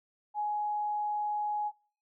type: tone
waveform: sine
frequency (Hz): 837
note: G#5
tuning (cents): +13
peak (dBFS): -29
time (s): 0.34-1.72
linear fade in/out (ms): 50
effects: noise-tail reverb RT60 0.4 s tail -22 dB re dry